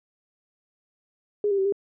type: tone with pitch steps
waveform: sine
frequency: 413.5 / 396.9 / 385.2 / 399.9 Hz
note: G#4 / G4 / G4 / G4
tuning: -8 / +22 / -30 / +35 cents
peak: -20 dBFS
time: 1.44-1.724 s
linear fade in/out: 2 ms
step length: 71 ms
effects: none